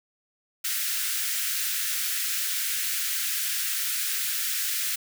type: high-pass noise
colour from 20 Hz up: white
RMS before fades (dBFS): -28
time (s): 0.64-4.96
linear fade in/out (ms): 10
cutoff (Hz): 1400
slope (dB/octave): 48
effects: none